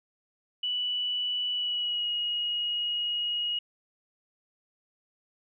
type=tone with pitch glide; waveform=sine; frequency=2960 to 2889 Hz; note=F#7 to F#7; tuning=0 to -42 cents; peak=-27 dBFS; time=0.63-3.59 s; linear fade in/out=5 ms; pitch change=-42 cents; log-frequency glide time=1.52-2.1 s; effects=none